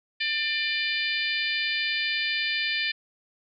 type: harmonic tone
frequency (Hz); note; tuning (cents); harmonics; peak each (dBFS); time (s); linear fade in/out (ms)
596; D5; +25; 3 / 4 / 5 / 6 / 7 / 8; -30 / -29 / -33 / -33 / -35 / -35; 0.2-2.92; 10
effects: none